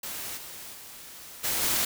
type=noise with level steps; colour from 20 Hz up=white; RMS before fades=-36 / -42 / -45 / -28 / -26 dBFS; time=0.03-1.85 s; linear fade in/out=5 ms; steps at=0.36 / 0.72 / 1.43 / 1.61 s; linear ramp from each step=20 ms; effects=none